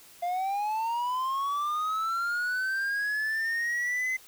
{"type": "linear sweep", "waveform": "triangle", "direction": "up", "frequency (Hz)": [690, 2055], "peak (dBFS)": -25, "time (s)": [0.22, 4.17], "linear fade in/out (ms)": 10, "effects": ["white hiss -53 dBFS RMS until 4.27 s"]}